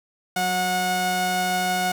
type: tone pair together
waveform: sawtooth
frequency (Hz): 183.8 / 728.9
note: F#3 / F#5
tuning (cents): -11 / -26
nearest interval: 2 octaves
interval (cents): 2385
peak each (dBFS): -25 / -18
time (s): 0.36-1.92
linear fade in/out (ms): 5
effects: none